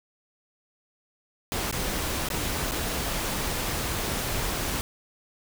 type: noise with dropouts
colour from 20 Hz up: pink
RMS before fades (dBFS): -29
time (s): 1.52-4.81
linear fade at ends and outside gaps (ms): 0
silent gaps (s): 1.712-1.726 / 2.287-2.302 / 2.711-2.719
effects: none